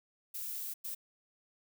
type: noise bursts at uneven times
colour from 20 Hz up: violet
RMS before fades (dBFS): -40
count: 2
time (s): 0.34-0.74 / 0.84-0.95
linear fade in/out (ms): 10
effects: none